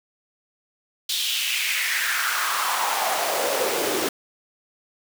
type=noise with high-pass filter sweep; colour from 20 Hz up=pink; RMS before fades=-24 dBFS; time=1.09-4.09 s; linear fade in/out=5 ms; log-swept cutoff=3700 to 330 Hz; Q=3.4; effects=none